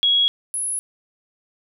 sine tone pair in turn, 3322 / 10547 Hz, G#7 / E9, 0 / 0 cents, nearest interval octave + minor sixth, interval 2000 cents, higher second, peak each -14 / -22 dBFS, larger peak first, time 0.03-0.28 / 0.54-0.79 s, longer neither, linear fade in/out 0 ms, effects none

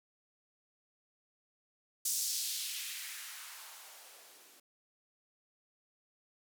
violet noise with band-pass filter sweep, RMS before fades -41 dBFS, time 2.05-4.6 s, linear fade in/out 5 ms, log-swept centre 6800 to 290 Hz, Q 1.5, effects none

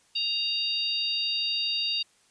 harmonic tone, 932.3 Hz, A#5, in tune, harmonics 3 / 4 / 5, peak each -30 / -30 / -30 dBFS, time 0.15-2.03 s, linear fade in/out 10 ms, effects white hiss -63 dBFS RMS until 2.3 s + resampled to 22050 Hz

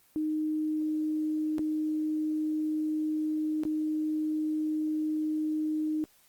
sine tone with dropouts, 309 Hz, D#4, 12 cents flat, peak -27 dBFS, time 0.16-6.04 s, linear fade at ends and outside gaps 0 ms, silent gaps 1.583-1.592 / 3.635-3.652 s, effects white hiss -63 dBFS RMS until 6.28 s + Opus 24 kbps

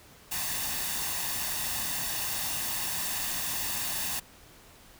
white noise with comb filter, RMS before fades -32 dBFS, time 0.31-4.2 s, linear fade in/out 10 ms, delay 1.1 ms, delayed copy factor +0.55, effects pink hiss -54 dBFS RMS until 4.99 s

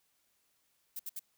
violet noise bursts, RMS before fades -40 dBFS, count 3, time 0.96-1.194 s, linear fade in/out 5 ms, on 34 ms, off 66 ms, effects white hiss -75 dBFS RMS until 1.37 s

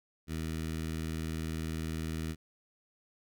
15% pulse tone with notch filter, 80 Hz, D#2, 49 cents sharp, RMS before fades -36 dBFS, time 0.27-2.36 s, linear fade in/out 50 ms, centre 820 Hz, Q 0.91, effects none

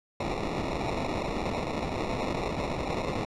white noise with sample-and-hold, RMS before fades -31 dBFS, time 0.2-3.25 s, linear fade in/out 5 ms, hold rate 1575 Hz, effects low-pass 5000 Hz 12 dB/octave

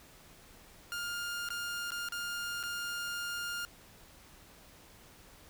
sawtooth tone with dropouts, 1409 Hz, F6, 15 cents sharp, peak -32 dBFS, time 0.92-3.65 s, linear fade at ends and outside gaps 0 ms, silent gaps 1.488-1.504 / 1.906-1.919 / 2.087-2.122 / 2.629-2.636 s, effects pink hiss -57 dBFS RMS until 5.49 s

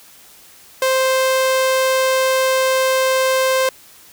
sawtooth tone, 523.3 Hz, C5, in tune, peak -10 dBFS, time 0.82-3.69 s, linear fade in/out 2 ms, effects white hiss -45 dBFS RMS until 4.12 s

